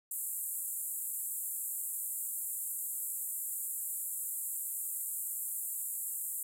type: band-pass noise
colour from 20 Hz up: white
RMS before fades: -38 dBFS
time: 0.11-6.43 s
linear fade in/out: 2 ms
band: 7400 to 15000 Hz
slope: 96 dB/octave
effects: none

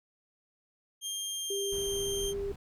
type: tone with pitch glide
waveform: 20% pulse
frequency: 3200 to 3169 Hz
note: G7 to G7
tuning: +35 to +18 cents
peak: -28 dBFS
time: 1.01-2.34 s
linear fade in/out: 50 ms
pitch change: -17 cents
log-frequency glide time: 1.31-1.81 s
type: tone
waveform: sine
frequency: 398.8 Hz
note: G4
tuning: 30 cents sharp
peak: -32 dBFS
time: 1.5-2.52 s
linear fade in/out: 5 ms
type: noise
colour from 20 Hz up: brown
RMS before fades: -43 dBFS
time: 1.72-2.56 s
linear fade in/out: 5 ms
effects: none

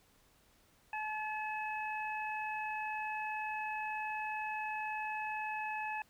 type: harmonic tone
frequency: 859 Hz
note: A5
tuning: 42 cents flat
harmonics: 1 / 2 / 3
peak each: -38 / -43 / -42 dBFS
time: 0.93-6.02 s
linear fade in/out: 2 ms
effects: pink hiss -68 dBFS RMS until 6.09 s

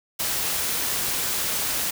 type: noise with amplitude modulation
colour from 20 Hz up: white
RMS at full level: -24 dBFS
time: 0.19-1.91 s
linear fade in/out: 10 ms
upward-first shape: sine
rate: 218 Hz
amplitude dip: 35%
effects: none

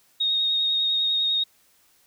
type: tone with vibrato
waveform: sine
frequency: 3729 Hz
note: A#7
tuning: in tune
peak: -20 dBFS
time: 0.2-1.44 s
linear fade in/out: 10 ms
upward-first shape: triangle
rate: 10 Hz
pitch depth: 20 cents each way
effects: white hiss -61 dBFS RMS until 2.06 s

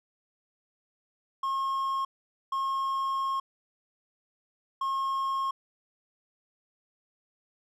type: tone bursts at uneven times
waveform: triangle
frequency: 1079 Hz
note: C#6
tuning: 47 cents flat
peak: -25 dBFS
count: 3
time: 1.43-2.05 / 2.52-3.4 / 4.81-5.51 s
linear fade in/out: 5 ms
effects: none

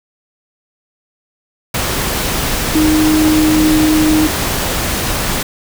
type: tone in noise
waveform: sine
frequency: 310 Hz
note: D#4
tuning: 6 cents flat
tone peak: -9 dBFS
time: 2.75-4.27 s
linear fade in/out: 5 ms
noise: pink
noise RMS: -17 dBFS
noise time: 1.74-5.43 s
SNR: +5 dB
effects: none

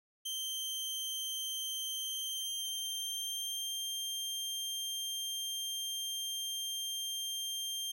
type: tone with pitch glide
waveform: sawtooth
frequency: 3136 to 3180 Hz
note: G7 to G7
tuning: 0 to +24 cents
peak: -33 dBFS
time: 0.25-7.92 s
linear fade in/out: 10 ms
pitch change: +24 cents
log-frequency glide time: 1.91-3.86 s
effects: none

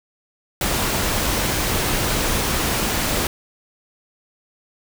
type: noise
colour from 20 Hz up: pink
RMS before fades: -21 dBFS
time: 0.61-3.27 s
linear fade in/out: 2 ms
effects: none

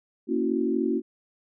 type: chord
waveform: sine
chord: F# dominant seventh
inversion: first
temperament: equal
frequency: 233.1 / 277.2 / 329.6 / 370 Hz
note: A#3 / C#4 / E4 / F#4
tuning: 0 / 0 / 0 / 0 cents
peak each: -28 dBFS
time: 0.27-1.02 s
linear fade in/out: 50 ms
effects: none

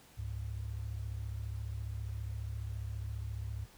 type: tone pair together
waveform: sine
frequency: 70 / 104.69 Hz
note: C#2 / G#2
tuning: +18 / +14 cents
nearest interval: perfect fifth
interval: 696 cents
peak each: -40 / -39 dBFS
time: 0.17-3.66 s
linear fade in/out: 20 ms
effects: pink hiss -60 dBFS RMS until 3.77 s

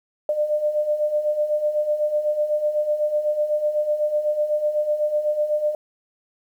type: beating tone pair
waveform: sine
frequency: 595 / 603 Hz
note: D5 / D5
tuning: +22 / +46 cents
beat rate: 8 Hz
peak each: -26 / -20 dBFS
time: 0.29-5.75 s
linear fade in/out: 2 ms
effects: 9-bit

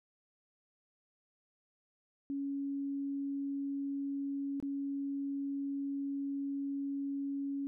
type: tone with dropouts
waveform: sine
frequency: 278.6 Hz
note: C#4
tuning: 9 cents sharp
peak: -34 dBFS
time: 2.3-7.67 s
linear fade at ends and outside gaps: 0 ms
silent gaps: 4.601-4.626 s
effects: none

